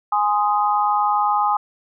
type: chord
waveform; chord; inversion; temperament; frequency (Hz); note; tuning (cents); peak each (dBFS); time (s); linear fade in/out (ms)
sine; Ab major; none; just; 830.6 / 1038.3 / 1245.9; Ab5 / C6 / Eb6; 0 / -14 / +2; -18 / -23 / -21; 0.12-1.57; 5
effects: none